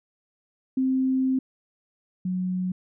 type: tone pair in turn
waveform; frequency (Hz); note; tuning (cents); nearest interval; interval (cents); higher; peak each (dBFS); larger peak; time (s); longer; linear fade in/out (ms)
sine; 261.6 / 183.54; C4 / F#3; 0 / -14; tritone; 614; first; -20 / -24; first; 0.77-1.39 / 2.25-2.72; first; 5
effects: none